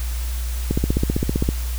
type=click train; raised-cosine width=3 ms; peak=-6 dBFS; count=13; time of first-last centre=0.71-1.489 s; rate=15.4 Hz; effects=added 60 Hz sine -22 dBFS peak until 1.78 s + white hiss -36 dBFS RMS until 1.78 s